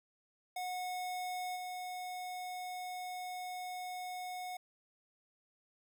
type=tone with level steps; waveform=square; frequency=730 Hz; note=F#5; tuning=24 cents flat; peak=-38 / -41 dBFS; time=0.56-4.57 s; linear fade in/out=5 ms; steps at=1.55 s; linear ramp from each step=20 ms; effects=none